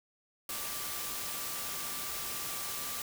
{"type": "tone in noise", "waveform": "sine", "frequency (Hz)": 1174.7, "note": "D6", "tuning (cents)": 0, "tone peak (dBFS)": -48, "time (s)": [0.49, 3.02], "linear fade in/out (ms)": 2, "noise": "white", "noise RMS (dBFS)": -38, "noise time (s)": [0.49, 3.02], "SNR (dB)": -13, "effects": []}